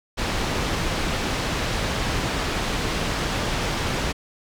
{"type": "low-pass noise", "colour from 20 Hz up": "pink", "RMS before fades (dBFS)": -25, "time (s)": [0.17, 4.13], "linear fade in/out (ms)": 20, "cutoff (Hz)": 5300, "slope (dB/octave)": 12, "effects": []}